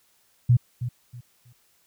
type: tone with echo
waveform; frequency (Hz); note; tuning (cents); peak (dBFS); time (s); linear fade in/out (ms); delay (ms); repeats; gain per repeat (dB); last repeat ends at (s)
sine; 121.8; B2; -24; -13; 0.49-0.57; 10; 320; 3; -12; 1.53
effects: white hiss -64 dBFS RMS until 1.86 s